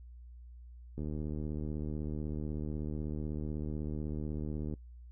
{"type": "click train", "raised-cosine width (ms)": 3, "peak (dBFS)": -26, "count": 287, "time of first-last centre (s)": [0.98, 4.738], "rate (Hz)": 76.1, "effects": ["noise-tail reverb RT60 0.1 s tail -21 dB re dry", "added 60 Hz sine -48 dBFS peak until 5.11 s"]}